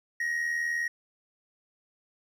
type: tone with amplitude modulation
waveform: triangle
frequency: 1885 Hz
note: A#6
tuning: 19 cents sharp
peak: -23 dBFS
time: 0.2-0.88 s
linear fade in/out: 5 ms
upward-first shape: sine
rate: 79.9 Hz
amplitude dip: 55%
effects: none